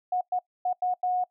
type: tone bursts at uneven times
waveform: sine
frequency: 728 Hz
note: F#5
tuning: 28 cents flat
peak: -23 dBFS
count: 5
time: 0.12-0.21 / 0.32-0.39 / 0.65-0.73 / 0.82-0.94 / 1.03-1.24 s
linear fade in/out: 5 ms
effects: noise-tail reverb RT60 0.1 s tail -22 dB re dry